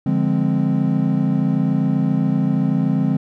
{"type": "chord", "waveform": "triangle", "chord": "D half-diminished seventh", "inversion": "none", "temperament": "equal", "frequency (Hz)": [146.83, 174.61, 207.7, 261.6], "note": ["D3", "F3", "Ab3", "C4"], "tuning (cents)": [0, 0, 0, 0], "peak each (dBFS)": -19, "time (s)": [0.06, 3.17], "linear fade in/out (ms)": 5, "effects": []}